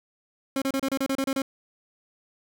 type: tone bursts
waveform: 30% pulse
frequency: 270 Hz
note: C#4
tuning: 45 cents flat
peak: -21 dBFS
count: 10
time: 0.56-1.419 s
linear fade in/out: 2 ms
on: 58 ms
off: 31 ms
effects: none